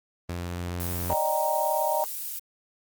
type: tone with pitch glide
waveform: sawtooth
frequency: 87.31 to 87.92 Hz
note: F2 to F2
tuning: 0 to +12 cents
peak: -26 dBFS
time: 0.29-1.14 s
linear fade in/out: 5 ms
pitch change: +12 cents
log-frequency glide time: 0.48-0.56 s
type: noise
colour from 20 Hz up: violet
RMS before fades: -34 dBFS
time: 0.8-2.39 s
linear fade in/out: 2 ms
type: chord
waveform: sine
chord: Eb major seventh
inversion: third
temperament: just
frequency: 583.4 / 622.3 / 777.8 / 933.4 Hz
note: D5 / Eb5 / G5 / Bb5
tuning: -12 / 0 / -14 / +2 cents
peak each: -31 / -28 / -30 / -27 dBFS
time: 1.1-2.04 s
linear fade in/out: 0 ms
effects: Opus 24 kbps